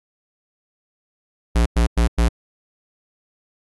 square tone bursts, 57.9 Hz, A#1, 11 cents flat, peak -14 dBFS, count 4, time 1.55-2.287 s, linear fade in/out 10 ms, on 110 ms, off 99 ms, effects AAC 32 kbps

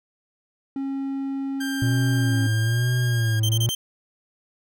triangle tone, 272.5 Hz, C#4, 29 cents flat, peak -23 dBFS, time 0.76-2.47 s, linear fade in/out 2 ms
sawtooth tone with pitch glide, 1585 to 1619.2 Hz, G6 to G#6, +19 to -44 cents, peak -26 dBFS, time 1.6-3.4 s, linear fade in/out 10 ms, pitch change +37 cents, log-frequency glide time 2.06-3.06 s
triangle tone with vibrato, 116.6 Hz, A#2, 1 cent sharp, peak -17 dBFS, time 1.82-3.69 s, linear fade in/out 0 ms, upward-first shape sine, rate 1.1 Hz, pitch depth 100 cents each way
sawtooth tone bursts, 3136 Hz, G7, in tune, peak -21 dBFS, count 4, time 3.43-3.75 s, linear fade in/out 5 ms, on 62 ms, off 24 ms
effects none

